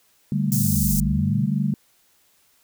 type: chord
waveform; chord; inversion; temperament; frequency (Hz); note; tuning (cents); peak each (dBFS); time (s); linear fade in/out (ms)
sine; D suspended fourth; none; equal; 146.83 / 196 / 220; D3 / G3 / A3; 0 / 0 / 0; -23 / -23 / -26; 0.32-1.74; 2
type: linear two-way sweep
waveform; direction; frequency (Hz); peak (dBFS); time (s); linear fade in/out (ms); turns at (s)
sine; down then up; 140.5 to 42.85 to 140.5; -24; 0.47-1.5; 50; 0.97
type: high-pass noise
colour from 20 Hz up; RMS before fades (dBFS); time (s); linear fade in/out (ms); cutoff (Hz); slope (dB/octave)
white; -26; 0.52-1; 0; 6000; 24
effects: white hiss -61 dBFS RMS until 2.63 s